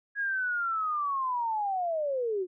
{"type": "linear sweep", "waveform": "sine", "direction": "down", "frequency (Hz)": [1661.2, 349.2], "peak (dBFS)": -27, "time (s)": [0.15, 2.47], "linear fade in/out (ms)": 50, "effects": []}